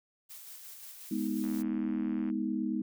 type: noise with tremolo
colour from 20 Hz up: blue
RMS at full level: -47 dBFS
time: 0.29-1.63 s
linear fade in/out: 20 ms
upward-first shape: square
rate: 5.6 Hz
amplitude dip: 25%
type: chord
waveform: sine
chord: G# minor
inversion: none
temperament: equal with one note detuned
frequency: 207.7 / 246.9 / 315.8 Hz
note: G#3 / B3 / D#4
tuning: 0 / 0 / +26 cents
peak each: -34 dBFS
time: 1.11-2.82 s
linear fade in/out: 5 ms
type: click train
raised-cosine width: 0.5 ms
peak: -35 dBFS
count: 72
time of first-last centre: 1.44-2.301 s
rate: 82.5 Hz
effects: none